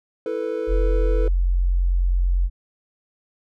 triangle chord, E suspended fourth, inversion none, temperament equal, 329.6 / 440 / 493.9 Hz, E4 / A4 / B4, 0 / 0 / 0 cents, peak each -29 / -24 / -25 dBFS, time 0.26-1.28 s, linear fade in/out 2 ms
sine tone, 44.58 Hz, F1, 36 cents sharp, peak -16 dBFS, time 0.67-2.5 s, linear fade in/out 50 ms
effects none

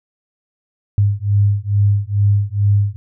sine beating tone pair, 100.6 / 102.9 Hz, G2 / G#2, +45 / -16 cents, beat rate 2.3 Hz, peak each -15 dBFS, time 0.98-2.96 s, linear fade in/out 0 ms, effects none

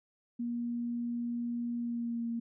sine tone with pitch glide, 237.8 to 232.5 Hz, A#3 to A#3, +35 to -4 cents, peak -32 dBFS, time 0.39-2.4 s, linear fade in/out 10 ms, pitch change -39 cents, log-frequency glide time 1.77-2.29 s, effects none

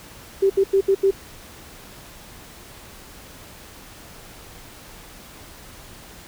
sine tone bursts at uneven times, 389.9 Hz, G4, 9 cents flat, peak -13 dBFS, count 5, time 0.42-0.5 / 0.57-0.64 / 0.73-0.81 / 0.88-0.95 / 1.03-1.11 s, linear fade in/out 10 ms, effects pink hiss -43 dBFS RMS until 6.27 s

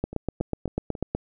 two click trains, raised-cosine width 2 ms, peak -12 / -23 dBFS, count 10 / 4, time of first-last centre 0.04-1.15 / 0.13-0.952 s, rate 8.11 / 3.65 Hz, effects none

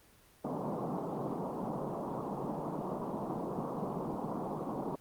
pink band-pass noise, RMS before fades -37 dBFS, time 0.44-4.96 s, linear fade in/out 10 ms, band 140 to 1100 Hz, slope 48 dB/octave, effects pink hiss -62 dBFS RMS until 5 s + Opus 24 kbps

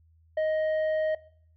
triangle tone with tanh clipping, 625 Hz, D#5, 8 cents sharp, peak -25 dBFS, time 0.37-1.15 s, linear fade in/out 5 ms, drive 10 dB, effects noise-tail reverb RT60 0.6 s tail -21 dB re dry + added 81 Hz sine -58 dBFS peak until 1.56 s

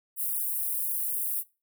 white high-pass noise, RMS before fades -30 dBFS, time 0.16-1.44 s, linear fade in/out 50 ms, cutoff 9500 Hz, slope 48 dB/octave, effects noise-tail reverb RT60 0.3 s tail -22 dB re dry

